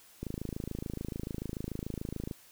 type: click train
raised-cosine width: 3 ms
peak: -23 dBFS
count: 57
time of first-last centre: 0.23-2.312 s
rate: 26.9 Hz
effects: white hiss -58 dBFS RMS until 2.51 s